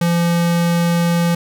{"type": "tone", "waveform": "square", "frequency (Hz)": 171, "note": "F3", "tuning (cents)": -36, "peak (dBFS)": -14, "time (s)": [0.01, 1.35], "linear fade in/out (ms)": 5, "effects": []}